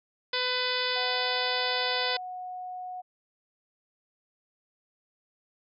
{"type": "harmonic tone", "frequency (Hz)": 501, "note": "B4", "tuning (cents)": 25, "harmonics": [1, 2, 3, 4, 5, 6, 7, 8, 9, 10], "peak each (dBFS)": [-34, -36, -35, -35, -38, -38, -33, -37, -36, -37], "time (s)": [0.33, 2.17], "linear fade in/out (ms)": 5}
{"type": "tone with pitch glide", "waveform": "sine", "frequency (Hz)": [742, 731.8], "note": ["F#5", "F#5"], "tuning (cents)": [5, -19], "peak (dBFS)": -35, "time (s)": [0.95, 3.02], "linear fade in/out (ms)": 20, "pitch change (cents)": -24, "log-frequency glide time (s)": [1.58, 2.37]}
{"effects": []}